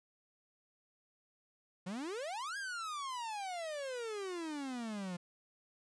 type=exponential two-way sweep; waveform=45% pulse; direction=up then down; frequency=172.4 to 1659 to 172.4 Hz; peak=-39 dBFS; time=1.86-5.17 s; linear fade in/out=10 ms; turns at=2.57 s; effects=resampled to 22050 Hz